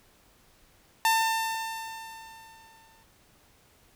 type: tone with exponential decay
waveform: sawtooth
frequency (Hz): 897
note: A5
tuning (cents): +33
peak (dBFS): -16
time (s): 1.05-3.03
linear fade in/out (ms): 1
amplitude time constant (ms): 430
effects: pink hiss -61 dBFS RMS until 3.95 s